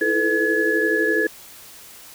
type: tone cluster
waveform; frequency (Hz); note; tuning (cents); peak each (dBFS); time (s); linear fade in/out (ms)
sine; 325.5 / 337.4 / 435.2 / 498.2 / 1698; E4 / E4 / A4 / B4 / G#6; -22 / +40 / -19 / +15 / +38; -25 / -28 / -22 / -27 / -20; 0.01-1.27; 5
effects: white hiss -43 dBFS RMS until 2.14 s